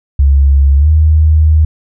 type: tone with pitch glide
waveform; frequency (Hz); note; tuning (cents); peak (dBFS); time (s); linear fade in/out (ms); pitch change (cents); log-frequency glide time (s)
sine; 69.3 to 77.79; C#2 to D#2; 0 to 0; -4; 0.19-1.65; 5; +200; 0.77-0.89
effects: none